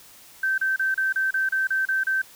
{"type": "tone bursts", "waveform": "sine", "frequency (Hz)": 1552, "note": "G6", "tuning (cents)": -18, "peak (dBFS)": -20, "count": 10, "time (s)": [0.43, 2.218], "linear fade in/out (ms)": 5, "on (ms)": 150, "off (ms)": 32, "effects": ["white hiss -49 dBFS RMS until 2.35 s"]}